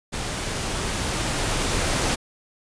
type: noise with level ramp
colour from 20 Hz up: pink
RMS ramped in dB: -29 to -22 dBFS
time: 0.12-2.16 s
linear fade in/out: 20 ms
effects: resampled to 22050 Hz